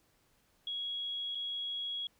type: tone with dropouts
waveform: sine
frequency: 3322 Hz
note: G#7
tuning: in tune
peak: -35 dBFS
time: 0.67-2.07 s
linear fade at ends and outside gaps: 2 ms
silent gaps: 1.349-1.353 s
effects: pink hiss -71 dBFS RMS until 2.19 s